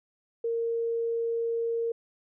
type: tone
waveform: sine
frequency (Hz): 462.1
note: A#4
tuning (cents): -15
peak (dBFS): -26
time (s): 0.44-1.92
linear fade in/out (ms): 5
effects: none